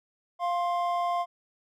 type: tone pair together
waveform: triangle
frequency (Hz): 698.5 / 1055.4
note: F5 / C6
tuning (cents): 0 / +15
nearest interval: perfect fifth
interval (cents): 715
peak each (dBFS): -25 / -28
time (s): 0.39-1.26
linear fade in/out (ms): 50
effects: none